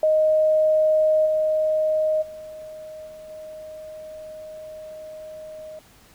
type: tone with level steps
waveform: sine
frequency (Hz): 622.3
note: D#5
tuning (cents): 0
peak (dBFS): -15 / -18 / -35 / -38 / -35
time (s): 0.03-5.79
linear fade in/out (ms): 2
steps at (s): 1.25 / 2.21 / 3.06 / 3.29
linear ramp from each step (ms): 20
effects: pink hiss -53 dBFS RMS until 6.14 s